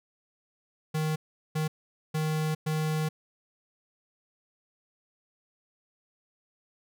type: tone bursts at uneven times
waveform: square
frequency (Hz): 155.7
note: D#3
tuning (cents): +2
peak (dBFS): -27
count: 4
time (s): 0.94-1.16 / 1.55-1.68 / 2.14-2.55 / 2.66-3.09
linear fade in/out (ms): 10
effects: none